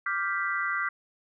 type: chord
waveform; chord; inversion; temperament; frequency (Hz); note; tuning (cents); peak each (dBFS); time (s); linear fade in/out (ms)
sine; G dominant seventh; second; equal; 1174.7 / 1396.9 / 1568 / 1975.5; D6 / F6 / G6 / B6; 0 / 0 / 0 / 0; -32; 0.06-0.89; 5
effects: none